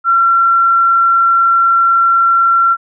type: tone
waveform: sine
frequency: 1362 Hz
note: F6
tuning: 44 cents flat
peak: -7 dBFS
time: 0.04-2.77 s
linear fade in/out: 50 ms
effects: none